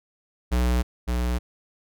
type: tone pair in turn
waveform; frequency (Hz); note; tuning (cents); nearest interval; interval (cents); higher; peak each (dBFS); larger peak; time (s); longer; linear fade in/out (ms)
square; 61.1 / 60.68; B1 / B1; -18 / -30; unison; 12; first; -20 / -23; first; 0.51-0.83 / 1.07-1.39; neither; 20
effects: none